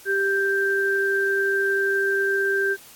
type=tone pair together; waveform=sine; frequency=393.4 / 1572 Hz; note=G4 / G6; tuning=+6 / +4 cents; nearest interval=2 octaves; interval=2398 cents; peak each=-23 / -21 dBFS; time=0.05-2.77 s; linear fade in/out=50 ms; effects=white hiss -47 dBFS RMS until 2.95 s + AAC 64 kbps